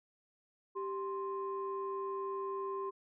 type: tone pair together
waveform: sine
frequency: 391.1 / 1048 Hz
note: G4 / C6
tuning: -4 / +2 cents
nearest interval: octave + perfect fourth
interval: 1706 cents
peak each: -37 / -39 dBFS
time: 0.75-2.91 s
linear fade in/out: 20 ms
effects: tanh soft clip ceiling -28 dBFS